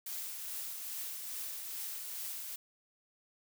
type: noise with tremolo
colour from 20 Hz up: blue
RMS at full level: -40 dBFS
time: 0.06-2.56 s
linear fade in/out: 5 ms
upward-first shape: triangle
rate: 2.4 Hz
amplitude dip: 35%
effects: none